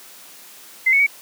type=tone with pitch steps; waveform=sine; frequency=2066 / 2212 / 2255 Hz; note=C7 / C#7 / C#7; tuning=-22 / -4 / +29 cents; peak=-12 dBFS; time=0.86-1.067 s; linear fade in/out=10 ms; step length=69 ms; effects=white hiss -43 dBFS RMS until 1.21 s + high-pass 200 Hz 12 dB/octave